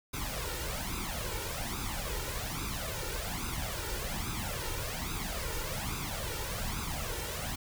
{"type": "noise with flanger", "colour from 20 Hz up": "pink", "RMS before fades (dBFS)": -36, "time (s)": [0.13, 7.56], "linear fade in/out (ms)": 10, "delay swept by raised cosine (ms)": [0.8, 2.2], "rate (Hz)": 1.2, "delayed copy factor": 0.7, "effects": []}